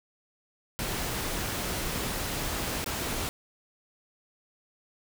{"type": "noise with dropouts", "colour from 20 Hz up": "pink", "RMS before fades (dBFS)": -32, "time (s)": [0.79, 3.29], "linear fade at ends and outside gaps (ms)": 0, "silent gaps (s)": [2.843, 2.861], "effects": []}